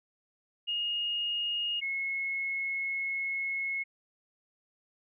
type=tone pair in turn; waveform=sine; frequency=2856 / 2178 Hz; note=F7 / C#7; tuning=+38 / -31 cents; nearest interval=perfect fourth; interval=469 cents; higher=first; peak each=-29 / -30 dBFS; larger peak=first; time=0.67-1.81 / 1.81-3.84 s; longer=second; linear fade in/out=20 ms; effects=none